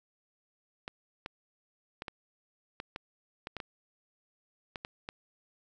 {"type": "clicks", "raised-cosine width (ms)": 0.3, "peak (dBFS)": -22, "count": 12, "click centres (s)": [0.879, 1.261, 2.021, 2.082, 2.801, 2.961, 3.471, 3.567, 3.602, 4.758, 4.849, 5.089], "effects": []}